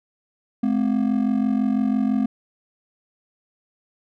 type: ring-modulated tone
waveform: triangle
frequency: 235.8 Hz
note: A#3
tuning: 20 cents sharp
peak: -13 dBFS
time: 0.63-2.26 s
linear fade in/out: 2 ms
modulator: 23 Hz
effects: none